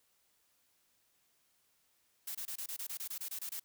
blue noise bursts, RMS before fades -41 dBFS, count 13, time 2.27-3.597 s, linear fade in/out 5 ms, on 79 ms, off 25 ms, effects white hiss -74 dBFS RMS until 3.64 s

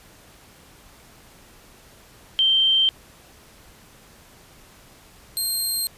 sine / 10% pulse tone pair in turn, 3136 / 4186 Hz, G7 / C8, 0 / 0 cents, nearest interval perfect fourth, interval 500 cents, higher second, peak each -15 dBFS, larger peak neither, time 2.39-2.89 / 5.37-5.87 s, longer neither, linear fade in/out 0 ms, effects pink hiss -50 dBFS RMS until 5.97 s + resampled to 32000 Hz

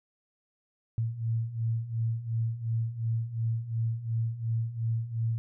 sine beating tone pair, 112.3 / 115.1 Hz, A2 / A#2, +36 / -22 cents, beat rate 2.8 Hz, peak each -33 / -29 dBFS, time 0.98-5.38 s, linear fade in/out 0 ms, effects none

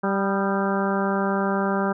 harmonic tone with a mistuned harmonic, 196 Hz, G3, in tune, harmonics 1 / 2 / 3 / 4 / 5 / 6 / 7 / 8, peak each -24 / -27 / -29 / -30 / -31 / -32 / -32 / -33 dBFS, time 0.03-1.93 s, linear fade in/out 10 ms, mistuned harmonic 6, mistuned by +58 cents, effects none

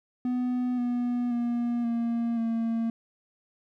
triangle tone with pitch steps, 248.8 / 243.5 / 238.4 / 233.3 / 228.4 Hz, B3 / B3 / A#3 / A#3 / A#3, +13 / -24 / +39 / +2 / -35 cents, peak -23 dBFS, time 0.25-2.9 s, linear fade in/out 2 ms, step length 530 ms, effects none

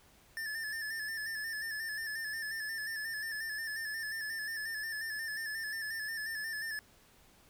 square tone with vibrato, 1760 Hz, A6, in tune, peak -37 dBFS, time 0.37-6.79 s, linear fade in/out 0 ms, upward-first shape square, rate 5.6 Hz, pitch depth 40 cents each way, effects pink hiss -63 dBFS RMS until 7.49 s

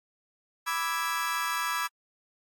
35% pulse chord, E dominant seventh, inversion second, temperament equal, 987.8 / 1174.7 / 1318.5 / 1661.2 Hz, B5 / D6 / E6 / G#6, 0 / 0 / 0 / 0 cents, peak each -32 dBFS, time 0.66-1.88 s, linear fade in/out 20 ms, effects AAC 64 kbps

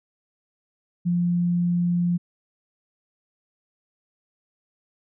sine tone, 174.61 Hz, F3, in tune, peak -19 dBFS, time 1.05-2.18 s, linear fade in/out 20 ms, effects none

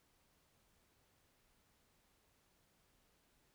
silence, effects pink hiss -75 dBFS RMS until 3.54 s

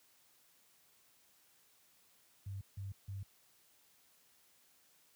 sine tone bursts, 98 Hz, G2, in tune, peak -40 dBFS, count 3, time 2.46-3.23 s, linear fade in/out 5 ms, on 150 ms, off 160 ms, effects white hiss -69 dBFS RMS until 5.15 s + high-pass 60 Hz 12 dB/octave

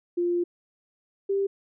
sine tone pair in turn, 349.2 / 394.6 Hz, F4 / G4, 0 / +11 cents, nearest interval major second, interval 211 cents, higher second, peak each -22 dBFS, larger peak neither, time 0.17-0.44 / 1.29-1.47 s, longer first, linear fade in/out 10 ms, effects none

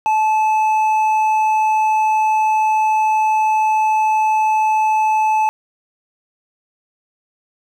triangle tone with hard clipping, 867 Hz, A5, 26 cents flat, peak -14 dBFS, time 0.06-5.49 s, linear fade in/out 0 ms, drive 8 dB, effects none

